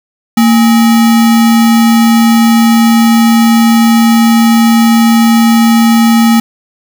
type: tone with sample-and-hold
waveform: sine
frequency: 228.6 Hz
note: A#3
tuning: 34 cents flat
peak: -3 dBFS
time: 0.37-6.4 s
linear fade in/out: 5 ms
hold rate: 1050 Hz
effects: none